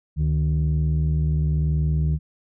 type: tone pair together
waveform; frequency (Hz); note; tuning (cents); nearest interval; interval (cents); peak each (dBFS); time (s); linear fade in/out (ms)
sine; 72.3 / 153.2; D2 / D#3; -27 / -27; octave + minor second; 1300; -19; 0.16-2.19; 50
effects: tanh soft clip ceiling -15 dBFS